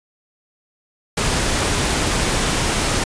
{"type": "noise", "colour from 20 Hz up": "pink", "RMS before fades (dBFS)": -19, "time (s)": [1.17, 3.04], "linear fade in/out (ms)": 5, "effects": ["resampled to 22050 Hz"]}